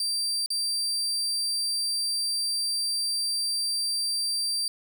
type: tone with dropouts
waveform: 35% pulse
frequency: 4700 Hz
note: D8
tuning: 1 cent sharp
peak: -24 dBFS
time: 0-4.68 s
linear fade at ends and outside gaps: 2 ms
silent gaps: 0.461-0.503 s
effects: none